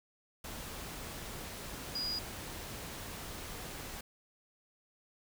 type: tone in noise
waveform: sine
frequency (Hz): 4897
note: D#8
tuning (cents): -28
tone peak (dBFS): -34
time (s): 1.95-2.19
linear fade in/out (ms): 5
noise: pink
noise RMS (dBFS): -44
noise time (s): 0.44-4.01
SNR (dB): +7
effects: none